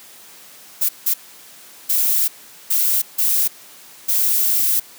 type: noise bursts at uneven times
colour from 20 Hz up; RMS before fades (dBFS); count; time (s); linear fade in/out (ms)
violet; -17; 6; 0.81-0.89 / 1.06-1.14 / 1.89-2.28 / 2.7-3.02 / 3.18-3.48 / 4.08-4.8; 10
effects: white hiss -43 dBFS RMS until 4.98 s + high-pass 150 Hz 12 dB/octave